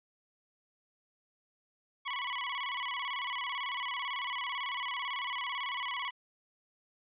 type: tone with vibrato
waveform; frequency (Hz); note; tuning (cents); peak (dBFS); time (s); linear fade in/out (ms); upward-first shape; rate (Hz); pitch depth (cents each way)
15% pulse; 1046.5; C6; 0; -27; 2.05-6.11; 20; square; 18; 100
effects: resampled to 8000 Hz